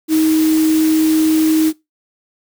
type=tone in noise; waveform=sine; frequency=315.2 Hz; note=D#4; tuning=23 cents sharp; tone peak=-10 dBFS; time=0.08-1.73 s; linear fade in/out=50 ms; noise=white; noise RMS=-26 dBFS; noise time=0.08-1.73 s; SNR=+13 dB; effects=noise-tail reverb RT60 0.2 s tail -21 dB re dry